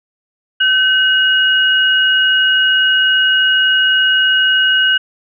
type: tone pair together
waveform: sine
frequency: 1529.3 / 2887 Hz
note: G6 / F#7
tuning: -43 / -43 cents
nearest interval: major seventh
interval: 1100 cents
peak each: -12 dBFS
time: 0.6-4.98 s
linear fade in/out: 10 ms
effects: none